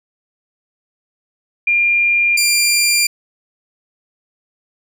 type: tone pair in turn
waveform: sine / 15% pulse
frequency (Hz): 2400 / 2386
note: D7 / D7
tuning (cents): +37 / +27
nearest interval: unison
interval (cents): 10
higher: first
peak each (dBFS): -11 / -5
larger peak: second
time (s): 1.67-2.37 / 2.37-3.07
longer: neither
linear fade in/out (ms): 5
effects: none